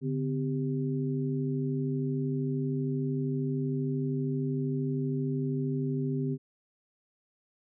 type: tone cluster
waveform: sine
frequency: 144.1 / 257 / 394.7 Hz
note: D3 / C4 / G4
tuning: -33 / -31 / +12 cents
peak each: -30 / -32 / -36 dBFS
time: 0.01-6.38 s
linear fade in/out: 50 ms
effects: none